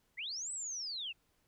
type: linear two-way sweep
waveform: sine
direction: up then down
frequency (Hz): 1864.7 to 8110 to 2562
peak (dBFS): -38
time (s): 0.17-1.13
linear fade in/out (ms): 20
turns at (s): 0.52
effects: pink hiss -75 dBFS RMS until 1.47 s